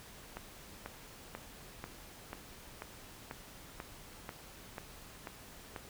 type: click train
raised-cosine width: 0.5 ms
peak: -26 dBFS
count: 12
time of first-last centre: 0.37-5.762 s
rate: 2.04 Hz
effects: pink hiss -53 dBFS RMS until 5.89 s